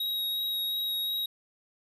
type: tone with vibrato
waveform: square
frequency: 3800 Hz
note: A#7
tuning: 33 cents sharp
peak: -29 dBFS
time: 0-1.26 s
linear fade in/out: 5 ms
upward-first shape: sine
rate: 2.8 Hz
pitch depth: 9 cents each way
effects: none